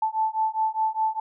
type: beating tone pair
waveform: sine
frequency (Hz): 875 / 879.9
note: A5 / A5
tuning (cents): -10 / 0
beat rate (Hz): 4.9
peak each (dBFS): -25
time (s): 0.02-1.2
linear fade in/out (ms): 5
effects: none